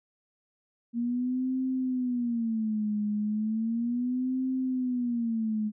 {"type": "tone with vibrato", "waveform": "sine", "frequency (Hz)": 233.1, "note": "A#3", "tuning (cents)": 0, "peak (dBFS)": -26, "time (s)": [0.93, 5.72], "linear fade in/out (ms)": 50, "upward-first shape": "sine", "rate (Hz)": 0.35, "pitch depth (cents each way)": 190, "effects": []}